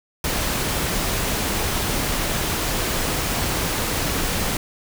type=noise; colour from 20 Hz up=pink; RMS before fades=-23 dBFS; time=0.24-4.57 s; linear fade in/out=2 ms; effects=none